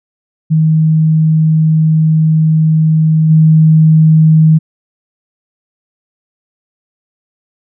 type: tone with level steps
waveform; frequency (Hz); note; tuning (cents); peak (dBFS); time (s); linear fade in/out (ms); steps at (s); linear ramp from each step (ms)
sine; 157.9; D#3; +26; -6 / -3; 0.5-4.59; 20; 3.29; 20
effects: none